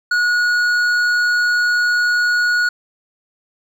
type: tone with hard clipping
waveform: triangle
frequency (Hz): 1453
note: F#6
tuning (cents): -32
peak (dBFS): -15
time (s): 0.11-2.69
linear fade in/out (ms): 5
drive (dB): 11
effects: none